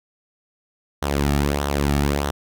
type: tone with flanger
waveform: sawtooth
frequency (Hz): 71.4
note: D2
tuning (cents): -48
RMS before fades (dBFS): -21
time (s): 1.02-2.31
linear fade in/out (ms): 5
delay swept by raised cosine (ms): 0.41 to 2.01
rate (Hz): 1.6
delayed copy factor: -0.6
effects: none